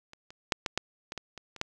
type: clicks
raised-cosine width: 0.2 ms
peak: -30 / -30 / -7 / -12 / -10 / -20 / -19 / -25 / -28 / -12 dBFS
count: 10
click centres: 0.134 / 0.305 / 0.522 / 0.662 / 0.776 / 1.121 / 1.177 / 1.377 / 1.563 / 1.614 s
effects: none